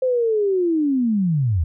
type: linear sweep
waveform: sine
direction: down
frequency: 523.3 to 73.42 Hz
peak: -16 dBFS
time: 0.02-1.64 s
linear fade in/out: 5 ms
effects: none